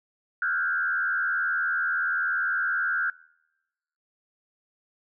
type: tone with frequency modulation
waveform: sine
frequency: 1500 Hz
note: F#6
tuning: 23 cents sharp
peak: -23 dBFS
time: 0.42-3.1 s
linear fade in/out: 2 ms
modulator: 80.7 Hz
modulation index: 1.4
effects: noise-tail reverb RT60 1.0 s tail -25 dB re dry